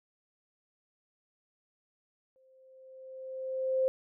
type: tone with exponential growth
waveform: sine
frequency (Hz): 523.3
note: C5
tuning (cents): 0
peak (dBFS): -23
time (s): 2.36-3.88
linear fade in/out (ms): 0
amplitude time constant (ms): 330
effects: none